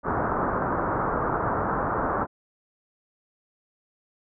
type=low-pass noise; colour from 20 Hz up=white; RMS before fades=-26 dBFS; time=0.03-2.27 s; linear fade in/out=50 ms; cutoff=1400 Hz; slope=48 dB/octave; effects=none